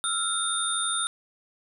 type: tone cluster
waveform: sine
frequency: 1309 / 1401 / 3649 / 9260 Hz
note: E6 / F6 / A#7 / D9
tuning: -13 / +5 / -38 / -25 cents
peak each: -34 / -33 / -29 / -28 dBFS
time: 0.04-1.07 s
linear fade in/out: 0 ms
effects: none